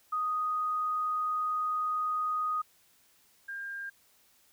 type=tone pair in turn; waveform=sine; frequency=1244.5 / 1601.9 Hz; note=D#6 / G6; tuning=0 / +37 cents; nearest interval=major third; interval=437 cents; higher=second; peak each=-28 / -36 dBFS; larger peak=first; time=0.12-2.62 / 3.48-3.9 s; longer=first; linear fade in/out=10 ms; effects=white hiss -65 dBFS RMS until 4.52 s